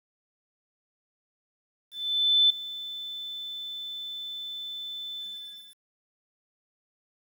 sine tone with ADSR envelope, 3520 Hz, A7, in tune, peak -16 dBFS, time 1.91-5.79 s, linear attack 590 ms, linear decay 5 ms, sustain -18 dB, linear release 590 ms, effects 9-bit

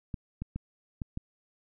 clicks, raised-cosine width 5 ms, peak -22 dBFS, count 5, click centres 0.142 / 0.42 / 0.56 / 1.018 / 1.174 s, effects none

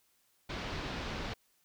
pink low-pass noise, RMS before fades -39 dBFS, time 0.49-1.34 s, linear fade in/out 10 ms, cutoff 4700 Hz, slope 24 dB/octave, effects white hiss -72 dBFS RMS until 1.64 s

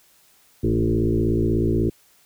sine tone with frequency modulation, 221.5 Hz, A3, 12 cents sharp, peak -17 dBFS, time 0.63-1.9 s, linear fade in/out 10 ms, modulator 56.4 Hz, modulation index 3.2, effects white hiss -57 dBFS RMS until 2.25 s

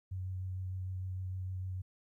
sine tone with vibrato, 93 Hz, F#2, 9 cents sharp, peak -36 dBFS, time 0.11-1.82 s, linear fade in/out 10 ms, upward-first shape sine, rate 6.6 Hz, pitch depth 14 cents each way, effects 13-bit

